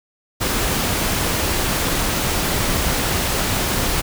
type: noise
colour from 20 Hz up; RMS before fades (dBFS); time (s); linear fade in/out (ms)
pink; -20; 0.4-4.02; 20
effects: none